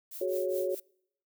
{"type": "noise with tremolo", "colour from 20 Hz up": "violet", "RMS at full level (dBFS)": -41, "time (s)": [0.11, 0.8], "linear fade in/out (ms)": 5, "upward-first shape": "triangle", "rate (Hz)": 4.8, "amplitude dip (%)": 100}
{"type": "chord", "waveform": "sine", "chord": "F# suspended second", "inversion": "none", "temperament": "equal", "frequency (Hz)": [370, 415.3, 554.4], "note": ["F#4", "G#4", "C#5"], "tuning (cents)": [0, 0, 0], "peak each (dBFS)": [-31, -36, -31], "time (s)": [0.21, 0.75], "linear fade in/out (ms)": 5}
{"effects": ["noise-tail reverb RT60 0.7 s tail -26 dB re dry"]}